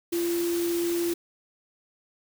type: tone in noise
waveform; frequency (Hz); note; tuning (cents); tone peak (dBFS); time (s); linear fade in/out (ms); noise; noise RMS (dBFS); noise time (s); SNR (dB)
sine; 343.2; F4; -30; -24; 0.12-1.14; 10; white; -36; 0.12-1.14; +9
effects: none